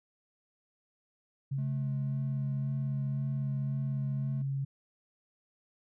sine tone, 136.9 Hz, C#3, 21 cents flat, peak -30 dBFS, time 1.51-4.65 s, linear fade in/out 10 ms
triangle tone with vibrato, 213.1 Hz, G#3, 45 cents sharp, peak -38 dBFS, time 1.58-4.42 s, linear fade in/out 5 ms, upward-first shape sine, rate 1.9 Hz, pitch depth 23 cents each way
effects none

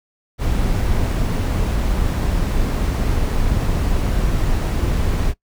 brown noise with amplitude modulation, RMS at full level -17 dBFS, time 0.38-5.34 s, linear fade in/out 50 ms, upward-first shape sine, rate 194 Hz, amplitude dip 25%, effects noise-tail reverb RT60 0.1 s tail -19 dB re dry

